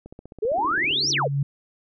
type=click train; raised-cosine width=2 ms; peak=-27 dBFS; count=14; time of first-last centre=0.06-0.91 s; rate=15.3 Hz
type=exponential two-way sweep; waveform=sine; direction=up then down; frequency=403.9 to 5990 to 403.9 Hz; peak=-20 dBFS; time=0.42-1.28 s; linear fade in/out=10 ms; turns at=1.1 s
type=band-pass noise; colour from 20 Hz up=pink; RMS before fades=-36 dBFS; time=0.53-1.24 s; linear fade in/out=50 ms; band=280 to 380 Hz; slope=48 dB/octave
type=tone with exponential growth; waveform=sine; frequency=140.2 Hz; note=C#3; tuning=20 cents sharp; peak=-18 dBFS; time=0.6-1.43 s; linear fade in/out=5 ms; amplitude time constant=180 ms
effects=none